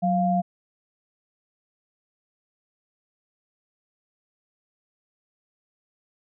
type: tone pair together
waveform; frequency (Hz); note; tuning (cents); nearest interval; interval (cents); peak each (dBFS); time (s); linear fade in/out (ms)
sine; 185.01 / 698.5; F#3 / F5; 0 / 0; octave + major seventh; 2300; -22; 0.02-0.42; 20
effects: none